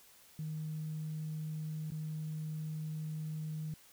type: tone with dropouts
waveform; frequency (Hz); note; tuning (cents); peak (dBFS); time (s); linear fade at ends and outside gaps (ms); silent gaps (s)
sine; 155.56; D#3; 0; -36; 0.39-3.74; 2; 1.904-1.919
effects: tanh soft clip ceiling -32 dBFS + white hiss -61 dBFS RMS until 3.92 s